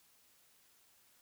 silence, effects white hiss -68 dBFS RMS until 1.21 s

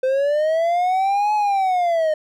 triangle linear two-way sweep, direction up then down, 512 to 852 to 610 Hz, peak -14 dBFS, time 0.03-2.14 s, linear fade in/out 5 ms, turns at 1.34 s, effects none

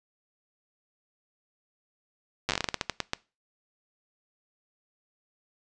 slowing click train, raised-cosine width 0.2 ms, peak -9 dBFS, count 15, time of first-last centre 2.49-3.134 s, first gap 8 ms, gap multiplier 1.24, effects noise-tail reverb RT60 0.3 s tail -22 dB re dry + resampled to 22050 Hz

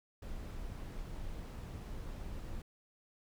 brown noise, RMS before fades -43 dBFS, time 0.22-2.62 s, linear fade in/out 5 ms, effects none

